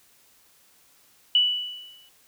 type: tone with exponential decay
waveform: sine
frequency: 2960 Hz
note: F#7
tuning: in tune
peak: -14 dBFS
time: 1.35-2.09 s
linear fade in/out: 2 ms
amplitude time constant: 160 ms
effects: white hiss -59 dBFS RMS until 2.27 s